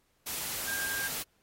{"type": "tone in noise", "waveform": "sine", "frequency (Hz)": 1602, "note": "G6", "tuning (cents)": 37, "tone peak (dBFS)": -33, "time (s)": [0.67, 1.08], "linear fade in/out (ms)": 10, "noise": "white", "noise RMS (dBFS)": -36, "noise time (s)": [0.26, 1.23], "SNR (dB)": 0, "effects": ["pink hiss -72 dBFS RMS until 1.42 s", "AAC 48 kbps"]}